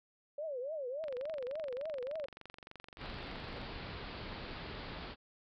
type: tone with vibrato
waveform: sine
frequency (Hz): 560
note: C#5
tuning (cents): +18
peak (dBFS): -37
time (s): 0.38-2.26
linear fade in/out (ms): 5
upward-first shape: triangle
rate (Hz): 3.5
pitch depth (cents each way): 280
type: click train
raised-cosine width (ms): 0.3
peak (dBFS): -33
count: 61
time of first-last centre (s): 1.04-3.615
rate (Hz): 23.3
type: low-pass noise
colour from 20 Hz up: pink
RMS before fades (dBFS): -45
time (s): 2.97-5.16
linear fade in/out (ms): 50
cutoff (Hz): 4800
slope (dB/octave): 96
effects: none